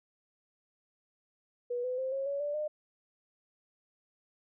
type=tone with pitch steps; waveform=sine; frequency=486.5 / 504.5 / 523.2 / 542.6 / 562.7 / 583.6 / 605.2 Hz; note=B4 / B4 / C5 / C#5 / C#5 / D5 / D#5; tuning=-26 / +37 / 0 / -37 / +26 / -11 / -48 cents; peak=-31 dBFS; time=1.7-2.68 s; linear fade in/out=10 ms; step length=140 ms; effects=none